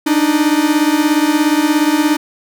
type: beating tone pair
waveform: 45% pulse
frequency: 293.7 / 310.7 Hz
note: D4 / D#4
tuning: 0 / -2 cents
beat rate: 17 Hz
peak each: -14 dBFS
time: 0.06-2.17 s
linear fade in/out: 10 ms
effects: none